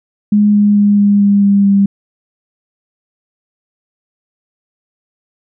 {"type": "tone with pitch steps", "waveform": "sine", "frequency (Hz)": [207.7, 206.1, 204.6, 203.1, 201.6, 200, 198.55], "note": ["G#3", "G#3", "G#3", "G#3", "G3", "G3", "G3"], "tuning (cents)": [0, -13, -26, -38, 49, 35, 22], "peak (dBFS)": -6, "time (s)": [0.32, 1.86], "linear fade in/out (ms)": 5, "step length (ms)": 220, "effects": []}